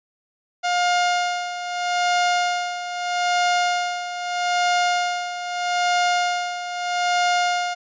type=tone with tremolo; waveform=sawtooth; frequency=710 Hz; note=F5; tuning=28 cents sharp; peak=-13 dBFS; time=0.63-7.75 s; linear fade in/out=20 ms; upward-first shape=sine; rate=0.79 Hz; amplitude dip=70%; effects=resampled to 16000 Hz